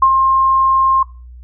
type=tone with ADSR envelope; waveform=sine; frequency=1063 Hz; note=C6; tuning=27 cents sharp; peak=-5 dBFS; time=0.02-1.03 s; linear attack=6 ms; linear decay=67 ms; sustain=-4 dB; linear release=5 ms; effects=noise-tail reverb RT60 0.3 s tail -21 dB re dry + added 61 Hz sine -33 dBFS peak until 1.43 s